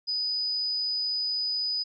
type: tone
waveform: sine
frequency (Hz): 4978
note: D#8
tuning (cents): 0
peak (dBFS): -26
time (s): 0.07-1.84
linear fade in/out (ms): 20
effects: none